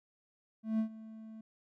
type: tone with ADSR envelope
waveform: triangle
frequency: 220.5 Hz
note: A3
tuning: 4 cents sharp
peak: -25 dBFS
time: 0.63-1.41 s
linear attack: 160 ms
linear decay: 95 ms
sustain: -19 dB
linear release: 4 ms
effects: none